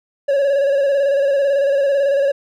triangle tone with vibrato, 557 Hz, C#5, 8 cents sharp, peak -11 dBFS, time 0.28-2.32 s, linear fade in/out 10 ms, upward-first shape square, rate 18 Hz, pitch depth 39 cents each way, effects none

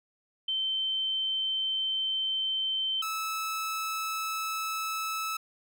sine / sawtooth tone pair in turn, 3097 / 1305 Hz, G7 / E6, -22 / -18 cents, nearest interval octave + minor third, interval 1496 cents, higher first, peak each -27 dBFS, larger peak neither, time 0.48-3.02 / 3.02-5.37 s, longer first, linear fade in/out 5 ms, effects none

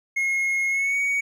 triangle tone with pitch glide, 2159 to 2243 Hz, C#7 to C#7, -46 to +20 cents, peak -19 dBFS, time 0.16-1.21 s, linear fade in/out 10 ms, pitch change +66 cents, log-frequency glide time 0.69-0.98 s, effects none

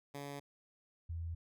10% pulse / sine tone pair in turn, 142 / 83.45 Hz, C#3 / E2, +42 / +22 cents, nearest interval major sixth, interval 920 cents, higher first, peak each -35 / -38 dBFS, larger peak first, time 0.14-0.4 / 1.09-1.35 s, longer neither, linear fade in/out 10 ms, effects none

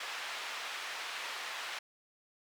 white band-pass noise, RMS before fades -41 dBFS, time 0-1.79 s, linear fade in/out 5 ms, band 820 to 2900 Hz, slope 12 dB/octave, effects none

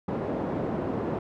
pink band-pass noise, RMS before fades -30 dBFS, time 0.08-1.19 s, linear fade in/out 5 ms, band 180 to 630 Hz, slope 12 dB/octave, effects none

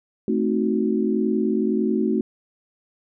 sine chord, A diminished seventh, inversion none, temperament equal, 220 / 261.6 / 311.1 / 370 Hz, A3 / C4 / Eb4 / Gb4, 0 / 0 / 0 / 0 cents, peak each -22 / -26 / -26 / -24 dBFS, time 0.28-2.21 s, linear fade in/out 2 ms, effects none

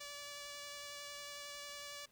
5% pulse tone with vibrato, 577 Hz, D5, 31 cents flat, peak -35 dBFS, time 0-2.06 s, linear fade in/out 10 ms, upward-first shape sine, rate 11 Hz, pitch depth 10 cents each way, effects pink hiss -71 dBFS RMS until 2.11 s

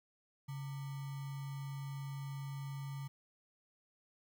sine tone with sample-and-hold, 138.59 Hz, C#3, in tune, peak -40 dBFS, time 0.48-3.08 s, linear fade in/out 10 ms, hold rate 1050 Hz, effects none

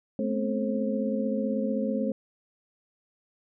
sine tone cluster, 215 / 248.5 / 264.3 / 436.3 / 534 Hz, A3 / B3 / C4 / A4 / C5, -40 / +11 / +18 / -15 / +35 cents, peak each -28 / -36 / -33 / -36 / -31 dBFS, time 0.19-2.12 s, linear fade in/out 2 ms, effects none

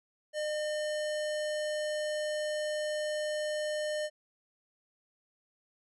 square tone, 606 Hz, D#5, 46 cents flat, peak -32 dBFS, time 0.33-4.1 s, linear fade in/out 50 ms, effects resampled to 24000 Hz

